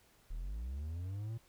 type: linear sweep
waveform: triangle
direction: up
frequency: 34.65 to 116.54 Hz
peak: -36 dBFS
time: 0.3-1.38 s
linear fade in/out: 10 ms
effects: pink hiss -67 dBFS RMS until 1.48 s